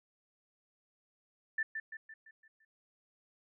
sine tone with echo, 1771 Hz, A6, 11 cents sharp, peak -30 dBFS, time 1.58-1.63 s, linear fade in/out 5 ms, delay 170 ms, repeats 6, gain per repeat -6 dB, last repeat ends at 2.65 s, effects none

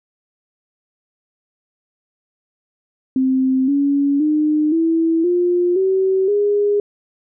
sine tone with pitch steps, 261.6 / 282 / 304 / 327.7 / 353.3 / 380.8 / 410.5 Hz, C4 / C#4 / D#4 / E4 / F4 / F#4 / G#4, 0 / +30 / -40 / -10 / +20 / +50 / -20 cents, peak -13 dBFS, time 3.16-6.8 s, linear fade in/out 2 ms, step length 520 ms, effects none

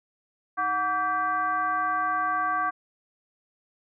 sine tone with frequency modulation, 1151 Hz, D6, 35 cents flat, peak -23 dBFS, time 0.57-2.71 s, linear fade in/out 20 ms, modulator 418 Hz, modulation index 0.97, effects none

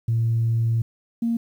sine tone pair in turn, 114.6 / 231.9 Hz, A#2 / A#3, -29 / -9 cents, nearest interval octave, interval 1220 cents, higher second, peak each -17 / -19 dBFS, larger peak first, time 0.08-0.82 / 1.22-1.37 s, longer first, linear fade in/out 5 ms, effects tanh soft clip ceiling -14 dBFS + 9-bit

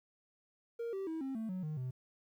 triangle tone with pitch steps, 466.2 / 387.5 / 322.1 / 267.8 / 222.6 / 185.01 / 153.79 / 127.83 Hz, A#4 / G4 / E4 / C4 / A3 / F#3 / D#3 / C3, 0 / -20 / -40 / +40 / +20 / 0 / -20 / -40 cents, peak -34 dBFS, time 0.79-1.91 s, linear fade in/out 10 ms, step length 140 ms, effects tanh soft clip ceiling -30 dBFS + 12-bit

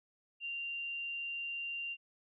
sine tone, 2777 Hz, F7, 10 cents flat, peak -37 dBFS, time 0.4-1.97 s, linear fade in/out 50 ms, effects none

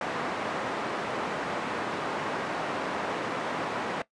white band-pass noise, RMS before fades -32 dBFS, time 0.01-4.02 s, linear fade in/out 2 ms, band 190 to 1200 Hz, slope 12 dB/octave, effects noise-tail reverb RT60 0.1 s tail -18 dB re dry + resampled to 22050 Hz

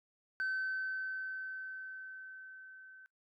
sine tone with level ramp, 1533 Hz, G6, 39 cents flat, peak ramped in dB -30 to -53 dBFS, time 0.4-3.06 s, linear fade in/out 0 ms, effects noise-tail reverb RT60 0.2 s tail -25 dB re dry + tanh soft clip ceiling -31 dBFS

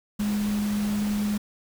sine tone in noise, 207.7 Hz, G#3, in tune, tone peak -23 dBFS, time 0.19-1.38 s, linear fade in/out 10 ms, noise pink, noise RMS -37 dBFS, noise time 0.19-1.38 s, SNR +11 dB, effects none

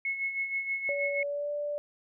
sine tone with tremolo, 2186 Hz, C#7, 25 cents flat, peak -27 dBFS, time 0.05-1.23 s, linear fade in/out 2 ms, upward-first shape sine, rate 6.3 Hz, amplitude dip 60%
sine tone with pitch glide, 570 to 585.7 Hz, C#5 to D5, +48 to -5 cents, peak -30 dBFS, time 0.89-1.78 s, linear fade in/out 0 ms, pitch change +47 cents, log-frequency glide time 1.21-1.51 s
effects none

